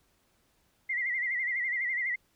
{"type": "tone with vibrato", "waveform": "sine", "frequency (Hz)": 2019, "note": "B6", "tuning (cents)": 38, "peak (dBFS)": -28, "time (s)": [0.89, 2.16], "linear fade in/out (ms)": 10, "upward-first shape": "sine", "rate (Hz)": 12, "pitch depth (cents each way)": 94, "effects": ["pink hiss -70 dBFS RMS until 2.35 s"]}